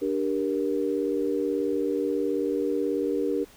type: chord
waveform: sine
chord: G minor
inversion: second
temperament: just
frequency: 294 / 392 / 470.4 Hz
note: D4 / G4 / Bb4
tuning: +2 / 0 / +16 cents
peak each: -28 dBFS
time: 0.01-3.45 s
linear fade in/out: 20 ms
effects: pink hiss -53 dBFS RMS until 3.56 s